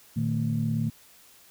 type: tone cluster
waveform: sine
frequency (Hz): 115.7 / 153.6 / 224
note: A#2 / D#3 / A3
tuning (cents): -13 / -22 / +31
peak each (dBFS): -28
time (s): 0.16-0.9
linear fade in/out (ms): 10
effects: tanh soft clip ceiling -15 dBFS + white hiss -55 dBFS RMS until 1.5 s